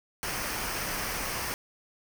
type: noise with comb filter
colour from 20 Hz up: pink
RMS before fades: -33 dBFS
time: 0.23-1.54 s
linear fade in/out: 0 ms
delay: 0.27 ms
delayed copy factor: -0.5
effects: none